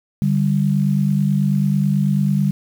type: tone pair together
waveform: sine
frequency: 146.83 / 196 Hz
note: D3 / G3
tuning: 0 / 0 cents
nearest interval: perfect fourth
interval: 500 cents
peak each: -17 dBFS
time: 0.22-2.51 s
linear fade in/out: 0 ms
effects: 7-bit